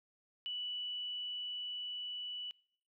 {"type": "tone with level ramp", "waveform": "sine", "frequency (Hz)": 2960, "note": "F#7", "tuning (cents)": 0, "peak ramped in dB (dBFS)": [-37, -40], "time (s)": [0.46, 2.51], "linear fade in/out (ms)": 0, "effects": ["noise-tail reverb RT60 0.6 s tail -24 dB re dry"]}